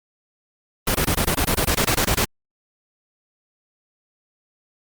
pink noise bursts, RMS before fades -19 dBFS, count 14, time 0.87-2.248 s, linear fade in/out 5 ms, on 78 ms, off 22 ms, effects Opus 32 kbps

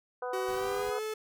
harmonic tone, 248.9 Hz, B3, 14 cents sharp, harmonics 2 / 3 / 4 / 5 / 6, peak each -35 / -39 / -41 / -43 / -45 dBFS, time 0.22-0.99 s, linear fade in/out 5 ms
45% pulse tone with pitch glide, 377.2 to 433.3 Hz, F#4 to A4, +33 to -27 cents, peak -33 dBFS, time 0.33-1.14 s, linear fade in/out 5 ms, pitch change +240 cents, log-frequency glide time 0.53-1.02 s
pink noise, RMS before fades -48 dBFS, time 0.47-0.91 s, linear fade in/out 20 ms
effects none

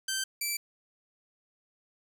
10% pulse tone pair in turn, 1554 / 2328 Hz, G6 / D7, -16 / -16 cents, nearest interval perfect fifth, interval 700 cents, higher second, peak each -21 dBFS, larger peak neither, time 0.08-0.24 / 0.41-0.57 s, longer neither, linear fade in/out 5 ms, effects none

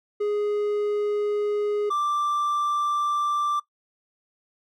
triangle tone pair in turn, 415.3 / 1176.7 Hz, G#4 / D6, 0 / +3 cents, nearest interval octave + tritone, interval 1803 cents, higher second, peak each -20 / -20 dBFS, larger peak neither, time 0.2-1.9 / 1.9-3.6 s, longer neither, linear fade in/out 10 ms, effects noise-tail reverb RT60 0.1 s tail -18 dB re dry

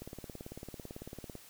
click train, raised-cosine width 2 ms, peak -30 dBFS, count 25, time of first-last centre 0.02-1.353 s, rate 18 Hz, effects white hiss -56 dBFS RMS until 1.49 s

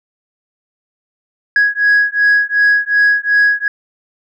sine beating tone pair, 1661.2 / 1663.9 Hz, G#6 / G#6, 0 / +3 cents, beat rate 2.7 Hz, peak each -11 dBFS, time 1.56-3.68 s, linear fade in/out 2 ms, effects tanh soft clip ceiling -5 dBFS

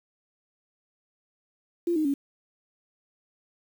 sine tone with pitch steps, 344.3 / 310.3 / 279.7 Hz, F4 / D#4 / C#4, -25 / -5 / +16 cents, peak -22 dBFS, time 1.87-2.14 s, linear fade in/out 5 ms, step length 90 ms, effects 8-bit

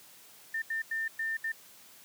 sine tone bursts at uneven times, 1800 Hz, A6, 39 cents sharp, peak -30 dBFS, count 5, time 0.54-0.62 / 0.7-0.82 / 0.91-1.08 / 1.19-1.37 / 1.44-1.52 s, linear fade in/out 5 ms, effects white hiss -55 dBFS RMS until 2.04 s + high-pass 100 Hz 12 dB/octave

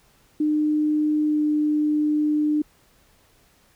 sine tone with pitch glide, 303 to 300.9 Hz, D#4 to D4, -46 to +42 cents, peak -18 dBFS, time 0.4-2.62 s, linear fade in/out 5 ms, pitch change -12 cents, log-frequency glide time 1.24-1.43 s, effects pink hiss -59 dBFS RMS until 3.75 s

